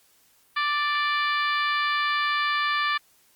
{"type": "harmonic tone with a mistuned harmonic", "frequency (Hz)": 587.3, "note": "D5", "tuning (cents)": 0, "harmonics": [2, 3, 4, 5, 6, 7, 8], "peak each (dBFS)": [-25, -27, -31, -35, -34, -39, -40], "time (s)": [0.56, 2.98], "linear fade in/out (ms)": 10, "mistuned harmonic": 7, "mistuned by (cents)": 17, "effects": ["white hiss -61 dBFS RMS until 3.35 s", "Opus 48 kbps"]}